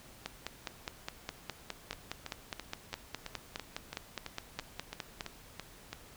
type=two click trains; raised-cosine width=0.2 ms; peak=-22 / -19 dBFS; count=13 / 25; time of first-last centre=1.93-5.93 / 0.26-5.208 s; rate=3 / 4.85 Hz; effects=pink hiss -55 dBFS RMS until 6.16 s